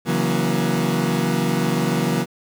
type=chord; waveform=30% pulse; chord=F# dominant seventh; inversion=second; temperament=equal with one note detuned; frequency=138.59 / 164.81 / 185 / 237.6 Hz; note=C#3 / E3 / F#3 / A#3; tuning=0 / 0 / 0 / +33 cents; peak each=-23 / -21 / -21 / -21 dBFS; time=0.05-2.26 s; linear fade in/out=50 ms; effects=8-bit